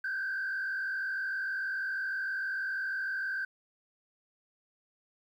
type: tone with frequency modulation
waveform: sine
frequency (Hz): 1560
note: G6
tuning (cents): -9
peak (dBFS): -30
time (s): 0.04-3.45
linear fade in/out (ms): 5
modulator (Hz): 46.3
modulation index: 1.2
effects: tanh soft clip ceiling -28 dBFS + 11-bit